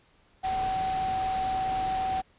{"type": "tone in noise", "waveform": "sine", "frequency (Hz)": 758, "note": "F#5", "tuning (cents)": 42, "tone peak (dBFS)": -26, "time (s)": [0.43, 2.22], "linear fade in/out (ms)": 20, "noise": "pink", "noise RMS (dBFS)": -38, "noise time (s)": [0.43, 2.22], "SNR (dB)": 9, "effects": ["pink hiss -63 dBFS RMS until 2.38 s", "resampled to 8000 Hz"]}